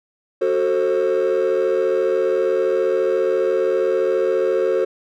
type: chord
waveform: triangle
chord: F# diminished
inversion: none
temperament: just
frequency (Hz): 370 / 444 / 532.8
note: F#4 / A4 / C5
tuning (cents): 0 / +16 / +31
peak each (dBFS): -17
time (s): 0.41-4.85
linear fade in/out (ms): 10
effects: tanh soft clip ceiling -11 dBFS